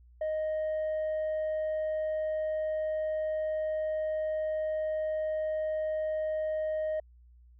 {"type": "tone", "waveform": "sine", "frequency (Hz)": 622.3, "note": "D#5", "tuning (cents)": 0, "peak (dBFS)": -26, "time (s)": [0.21, 7], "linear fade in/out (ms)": 5, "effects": ["tanh soft clip ceiling -28 dBFS", "added 60 Hz sine -54 dBFS peak until 7.59 s"]}